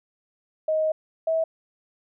sine tone pair in turn, 627 / 647.6 Hz, D#5 / E5, +13 / -31 cents, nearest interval minor second, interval 56 cents, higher second, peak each -20 dBFS, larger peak neither, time 0.68-0.92 / 1.27-1.44 s, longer first, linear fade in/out 5 ms, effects none

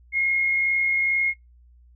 sine tone with amplitude modulation, 2151 Hz, C7, 47 cents sharp, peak -18 dBFS, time 0.12-1.34 s, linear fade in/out 50 ms, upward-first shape sine, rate 62.3 Hz, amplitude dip 30%, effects noise-tail reverb RT60 0.2 s tail -24 dB re dry + added 60 Hz sine -50 dBFS peak until 1.95 s

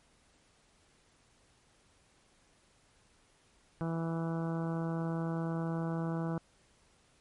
harmonic tone, 164.81 Hz, E3, in tune, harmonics 1 / 2 / 3 / 4 / 5 / 6 / 7 / 8 / 9, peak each -33 / -39 / -43 / -45 / -47 / -49 / -50 / -51 / -52 dBFS, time 3.81-6.38 s, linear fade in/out 0 ms, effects pink hiss -67 dBFS RMS until 7.2 s + MP3 48 kbps

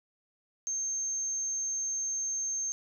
sine tone, 6360 Hz, G8, 24 cents sharp, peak -30 dBFS, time 0.67-2.72 s, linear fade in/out 0 ms, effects none

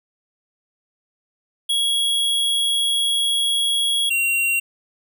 square tone pair in turn, 3322 / 2750 Hz, G#7 / F7, 0 / -27 cents, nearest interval minor third, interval 327 cents, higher first, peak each -18 dBFS, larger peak neither, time 1.69-4.1 / 4.1-4.6 s, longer first, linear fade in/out 10 ms, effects none

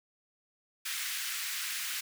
pink high-pass noise, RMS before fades -36 dBFS, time 0.85-2.01 s, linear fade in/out 10 ms, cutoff 1600 Hz, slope 24 dB/octave, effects none

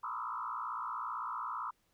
sine tone with frequency modulation, 1144 Hz, D6, 46 cents flat, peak -36 dBFS, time 0.03-1.71 s, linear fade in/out 10 ms, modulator 57.8 Hz, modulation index 3.4, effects pink hiss -75 dBFS RMS until 1.93 s

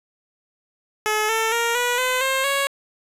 10% pulse tone with pitch steps, 427.9 / 446.8 / 466.6 / 487.3 / 508.9 / 531.4 / 554.9 Hz, A4 / A4 / A#4 / B4 / C5 / C5 / C#5, -48 / +27 / +2 / -23 / -48 / +27 / +2 cents, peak -11 dBFS, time 1.06-2.67 s, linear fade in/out 0 ms, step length 230 ms, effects resampled to 32000 Hz + 7-bit

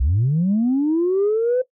sine linear sweep, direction up, 56 to 514 Hz, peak -14 dBFS, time 0-1.62 s, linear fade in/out 10 ms, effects noise-tail reverb RT60 0.1 s tail -17 dB re dry + tanh soft clip ceiling -12 dBFS

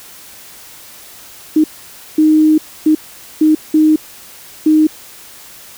sine tone bursts at uneven times, 310 Hz, D#4, 6 cents flat, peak -6 dBFS, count 6, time 1.56-1.64 / 2.18-2.58 / 2.86-2.95 / 3.41-3.55 / 3.74-3.96 / 4.66-4.87 s, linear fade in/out 5 ms, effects white hiss -37 dBFS RMS until 5.77 s

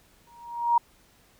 sine tone with exponential growth, 944 Hz, A#5, 22 cents sharp, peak -15 dBFS, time 0.27-0.78 s, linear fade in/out 5 ms, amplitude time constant 110 ms, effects pink hiss -60 dBFS RMS until 1.39 s

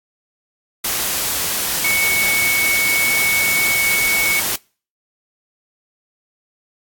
sine tone in noise, 2222 Hz, C#7, 4 cents sharp, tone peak -16 dBFS, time 1.84-4.4 s, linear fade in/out 5 ms, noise white, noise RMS -20 dBFS, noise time 0.84-4.56 s, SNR +1 dB, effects noise-tail reverb RT60 0.4 s tail -26 dB re dry + AAC 64 kbps

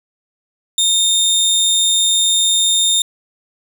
25% pulse tone, 3647 Hz, A#7, 39 cents flat, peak -8 dBFS, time 0.78-3.02 s, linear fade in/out 2 ms, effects none

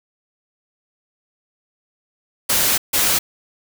white noise bursts at uneven times, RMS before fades -17 dBFS, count 2, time 2.49-2.78 / 2.93-3.19 s, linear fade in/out 10 ms, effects none

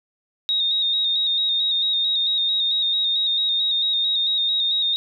sine tone with vibrato, 3729 Hz, A#7, in tune, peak -18 dBFS, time 0.49-4.96 s, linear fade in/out 0 ms, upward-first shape square, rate 4.5 Hz, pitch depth 32 cents each way, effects none

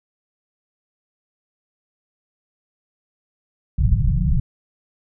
pink low-pass noise, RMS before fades -17 dBFS, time 3.78-4.4 s, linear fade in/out 5 ms, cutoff 180 Hz, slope 96 dB/octave, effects none

